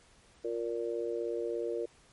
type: harmonic tone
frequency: 116.8 Hz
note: A#2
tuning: 4 cents sharp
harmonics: 3 / 4 / 5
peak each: -36 / -34 / -40 dBFS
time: 0.44-1.86 s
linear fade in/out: 10 ms
effects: pink hiss -62 dBFS RMS until 2.12 s + MP3 48 kbps